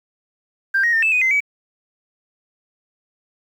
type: tone with pitch steps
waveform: sine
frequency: 1583 / 1878 / 1810 / 2629 / 2492 / 2068 / 2278 Hz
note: G6 / A#6 / A6 / E7 / D#7 / C7 / C#7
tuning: +17 / +12 / +48 / -5 / +2 / -21 / +47 cents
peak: -13 dBFS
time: 0.74-1.405 s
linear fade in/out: 10 ms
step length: 95 ms
effects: tanh soft clip ceiling -10 dBFS + 8-bit